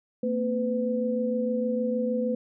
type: tone cluster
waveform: sine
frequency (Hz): 228.5 / 255 / 503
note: A#3 / C4 / B4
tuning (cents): -34 / -44 / +32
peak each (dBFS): -27 / -36 / -27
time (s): 0.23-2.35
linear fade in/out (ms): 5
effects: none